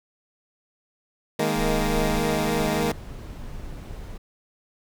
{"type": "chord", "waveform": "15% pulse", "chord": "D# suspended fourth", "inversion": "none", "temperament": "equal with one note detuned", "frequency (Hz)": [156.56, 207.7, 233.1], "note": ["D#3", "G#3", "A#3"], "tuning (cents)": [11, 0, 0], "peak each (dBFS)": -20, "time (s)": [1.39, 2.92], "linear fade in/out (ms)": 5}
{"type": "tone", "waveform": "sine", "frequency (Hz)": 30.3, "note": "B0", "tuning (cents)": -32, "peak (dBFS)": -26, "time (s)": [1.55, 2.23], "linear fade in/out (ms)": 50}
{"type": "noise", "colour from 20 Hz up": "brown", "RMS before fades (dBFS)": -36, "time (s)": [1.96, 4.18], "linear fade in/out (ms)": 10}
{"effects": []}